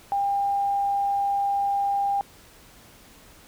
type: tone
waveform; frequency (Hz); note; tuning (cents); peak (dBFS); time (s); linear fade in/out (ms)
sine; 800; G5; +35; -21; 0.12-2.21; 0
effects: pink hiss -51 dBFS RMS until 3.47 s